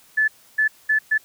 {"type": "tone bursts at uneven times", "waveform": "sine", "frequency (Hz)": 1736, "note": "A6", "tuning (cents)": -24, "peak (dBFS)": -15, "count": 4, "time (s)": [[0.17, 0.28], [0.58, 0.68], [0.89, 0.99], [1.11, 1.18]], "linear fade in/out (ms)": 10, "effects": ["white hiss -53 dBFS RMS until 1.24 s"]}